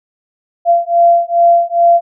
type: beating tone pair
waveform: sine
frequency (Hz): 685 / 687.4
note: F5 / F5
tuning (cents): -34 / -28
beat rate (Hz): 2.4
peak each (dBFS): -10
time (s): 0.65-2.01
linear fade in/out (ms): 50
effects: none